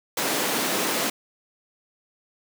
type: high-pass noise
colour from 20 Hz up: pink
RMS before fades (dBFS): -25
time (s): 0.17-1.1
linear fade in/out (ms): 5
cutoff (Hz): 210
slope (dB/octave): 24
effects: none

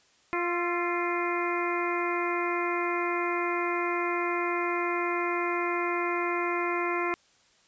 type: harmonic tone with a mistuned harmonic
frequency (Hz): 349.2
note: F4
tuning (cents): 0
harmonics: 1 / 2 / 3 / 4 / 5 / 6 / 7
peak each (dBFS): -30 / -36 / -32 / -36 / -39 / -34 / -38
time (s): 0.33-7.14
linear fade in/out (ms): 0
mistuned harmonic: 4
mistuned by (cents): -44
effects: white hiss -63 dBFS RMS until 7.67 s + resampled to 16000 Hz

